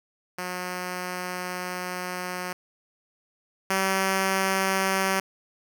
5% pulse tone pair in turn, 181 / 191.76 Hz, F#3 / G3, -38 / -38 cents, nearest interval minor second, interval 100 cents, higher second, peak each -19 / -11 dBFS, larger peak second, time 0.38-2.53 / 3.7-5.2 s, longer first, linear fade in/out 5 ms, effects none

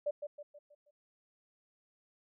sine tone with echo, 586 Hz, D5, 4 cents flat, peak -30 dBFS, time 0.06-0.11 s, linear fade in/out 10 ms, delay 160 ms, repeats 5, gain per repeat -7 dB, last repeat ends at 0.91 s, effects none

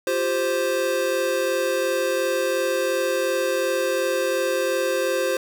square chord, F suspended second, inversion none, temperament equal, 349.2 / 392 / 523.3 Hz, F4 / G4 / C5, 0 / 0 / 0 cents, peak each -29 / -28 / -23 dBFS, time 0.07-5.37 s, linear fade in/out 2 ms, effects none

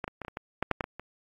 clicks, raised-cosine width 0.5 ms, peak -17 / -20 / -21 / -25 / -23 / -20 / -12 / -9 / -13 / -19 / -24 dBFS, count 11, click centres 0.042 / 0.079 / 0.217 / 0.249 / 0.282 / 0.371 / 0.626 / 0.713 / 0.808 / 0.841 / 0.996 s, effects AAC 64 kbps

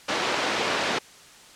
pink band-pass noise, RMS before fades -26 dBFS, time 0.08-0.99 s, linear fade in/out 10 ms, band 370 to 4500 Hz, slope 12 dB/octave, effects white hiss -49 dBFS RMS until 1.55 s + low-pass 8000 Hz 12 dB/octave

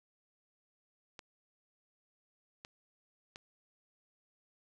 clicks, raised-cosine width 0.2 ms, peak -29 dBFS, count 3, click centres 1.192 / 2.649 / 3.359 s, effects none

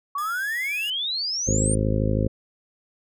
sine exponential sweep, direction up, 1108.7 to 9120 Hz, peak -24 dBFS, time 0.15-1.75 s, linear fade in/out 5 ms
5% pulse tone with vibrato, 1680 Hz, G#6, 19 cents sharp, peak -27 dBFS, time 0.18-0.9 s, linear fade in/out 2 ms, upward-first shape triangle, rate 12 Hz, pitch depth 21 cents each way
harmonic tone, 52.8 Hz, G#1, 29 cents sharp, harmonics 1 / 2 / 3 / 4 / 5 / 6 / 7 / 8 / 9 / 10, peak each -26 / -24 / -29 / -28 / -30 / -35 / -33 / -35 / -35 / -30 dBFS, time 1.47-2.28 s, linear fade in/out 10 ms
effects none

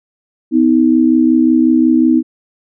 sine tone pair together, 252 / 317.5 Hz, B3 / D#4, +35 / +35 cents, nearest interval major third, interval 400 cents, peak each -10 / -10 dBFS, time 0.51-2.23 s, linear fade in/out 50 ms, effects none

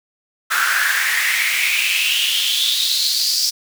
pink noise with high-pass filter sweep, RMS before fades -18 dBFS, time 0.5-3.51 s, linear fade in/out 20 ms, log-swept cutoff 1400 to 5100 Hz, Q 6.3, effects none

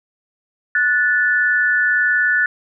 sine tone pair together, 1471 / 1749.3 Hz, F#6 / A6, -11 / -11 cents, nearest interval minor third, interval 300 cents, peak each -16 dBFS, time 0.75-2.46 s, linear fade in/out 2 ms, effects none

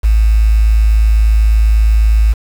sine tone with quantisation, 54.1 Hz, A1, 29 cents flat, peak -6 dBFS, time 0.03-2.34 s, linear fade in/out 20 ms, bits 5, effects none

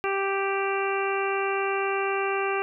harmonic tone, 392 Hz, G4, in tune, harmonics 1 / 2 / 3 / 4 / 5 / 6 / 7, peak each -27 / -31 / -31 / -34 / -39 / -34 / -35 dBFS, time 0.04-2.62 s, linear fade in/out 0 ms, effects none

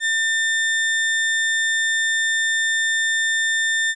35% pulse tone, 1800 Hz, A6, 39 cents sharp, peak -16 dBFS, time 0-3.95 s, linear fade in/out 50 ms, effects resampled to 24000 Hz

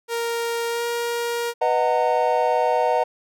sawtooth tone with pitch glide, 466.2 to 471.9 Hz, A#4 to A#4, 0 to +21 cents, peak -19 dBFS, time 0.08-1.54 s, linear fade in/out 50 ms, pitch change +21 cents, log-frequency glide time 0.68-0.84 s
triangle chord, B major seventh, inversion none, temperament equal with one note detuned, 493.9 / 622.3 / 740 / 915.3 Hz, B4 / D#5 / F#5 / A#5, 0 / 0 / 0 / -32 cents, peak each -21 dBFS, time 1.61-3.04 s, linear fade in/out 10 ms
effects none

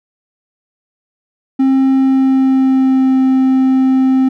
triangle tone with pitch glide, 266.4 to 262.3 Hz, C4 to C4, +31 to +4 cents, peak -6 dBFS, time 1.59-4.29 s, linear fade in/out 10 ms, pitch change -27 cents, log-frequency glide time 1.92-3.17 s, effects none

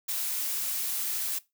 blue noise, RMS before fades -31 dBFS, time 0.08-1.39 s, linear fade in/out 10 ms, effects noise-tail reverb RT60 0.2 s tail -19 dB re dry

